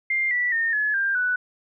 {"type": "tone with pitch steps", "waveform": "sine", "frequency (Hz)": [2100, 1959.4, 1828.2, 1705.7, 1591.5, 1484.9], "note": ["C7", "B6", "A#6", "G#6", "G6", "F#6"], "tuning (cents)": [6, -14, -34, 46, 26, 6], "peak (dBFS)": -20, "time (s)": [0.1, 1.36], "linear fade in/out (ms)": 5, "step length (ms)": 210, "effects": []}